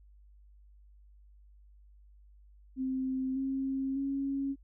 sine tone with pitch steps, 261.6 / 268.2 / 274.9 Hz, C4 / C4 / C#4, 0 / +43 / -14 cents, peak -30 dBFS, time 2.76-4.56 s, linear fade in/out 50 ms, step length 600 ms, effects added 50 Hz sine -55 dBFS peak until 4.63 s

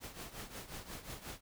pink noise with tremolo, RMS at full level -44 dBFS, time 0-1.41 s, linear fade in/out 50 ms, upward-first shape triangle, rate 5.6 Hz, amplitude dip 80%, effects none

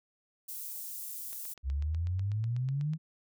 white high-pass noise, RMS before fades -41 dBFS, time 0.48-1.54 s, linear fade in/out 10 ms, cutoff 9600 Hz, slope 12 dB/octave
click train, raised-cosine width 0.2 ms, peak -34 dBFS, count 14, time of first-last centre 1.33-2.935 s, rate 8.1 Hz
sine exponential sweep, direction up, 64.9 to 162 Hz, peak -29 dBFS, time 1.63-2.98 s, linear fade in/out 50 ms
effects none

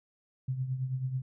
sine tone with tremolo, 130 Hz, C3, 11 cents flat, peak -27 dBFS, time 0.48-1.22 s, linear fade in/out 5 ms, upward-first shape triangle, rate 9.2 Hz, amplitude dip 70%, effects none

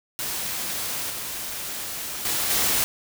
white noise with level steps, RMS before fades -29 / -32 / -25 / -22 dBFS, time 0.19-2.84 s, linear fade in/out 0 ms, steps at 1.1 / 2.25 / 2.5 s, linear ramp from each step 2 ms, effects none

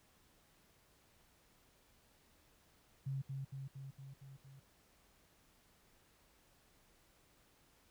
sine tone with echo, 135.7 Hz, C#3, 36 cents flat, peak -37 dBFS, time 3.06-3.22 s, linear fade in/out 10 ms, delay 230 ms, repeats 6, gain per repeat -3 dB, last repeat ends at 4.6 s, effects pink hiss -70 dBFS RMS until 7.9 s

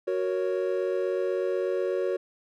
triangle chord, F# major, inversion none, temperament equal, 370 / 466.2 / 554.4 Hz, F#4 / A#4 / C#5, 0 / 0 / 0 cents, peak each -26 / -29 / -28 dBFS, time 0.07-2.17 s, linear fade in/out 10 ms, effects none

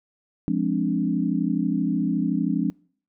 sine chord, D half-diminished seventh, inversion first, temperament equal, 174.61 / 207.7 / 261.6 / 293.7 Hz, F3 / Ab3 / C4 / D4, 0 / 0 / 0 / 0 cents, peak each -26 dBFS, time 0.48-2.7 s, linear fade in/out 0 ms, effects noise-tail reverb RT60 0.5 s tail -26 dB re dry

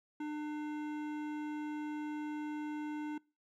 triangle tone with hard clipping, 300 Hz, D4, 37 cents sharp, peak -39 dBFS, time 0.2-3.18 s, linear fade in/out 5 ms, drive 18 dB, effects noise-tail reverb RT60 0.3 s tail -24 dB re dry

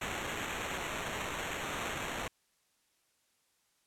violet noise with sample-and-hold, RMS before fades -38 dBFS, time 0.01-2.28 s, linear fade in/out 5 ms, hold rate 4900 Hz, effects white hiss -74 dBFS RMS until 3.86 s + low-pass 11000 Hz 12 dB/octave

